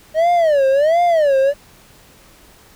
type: tone with vibrato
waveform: triangle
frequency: 612 Hz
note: D#5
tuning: 29 cents flat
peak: -9 dBFS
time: 0.14-1.54 s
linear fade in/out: 50 ms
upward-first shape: sine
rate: 1.4 Hz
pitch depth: 240 cents each way
effects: pink hiss -47 dBFS RMS until 2.75 s